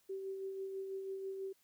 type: tone with tremolo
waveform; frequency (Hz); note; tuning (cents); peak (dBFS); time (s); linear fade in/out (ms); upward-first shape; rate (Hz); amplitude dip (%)
sine; 386.1; G4; -26; -38; 0.09-1.53; 10; sine; 6.1; 35
effects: white hiss -73 dBFS RMS until 1.63 s